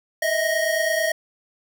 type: tone cluster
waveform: square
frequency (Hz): 627 / 656 / 1864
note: D#5 / E5 / A#6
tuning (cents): +13 / -9 / -1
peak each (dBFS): -25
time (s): 0.22-1.12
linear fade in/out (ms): 5
effects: none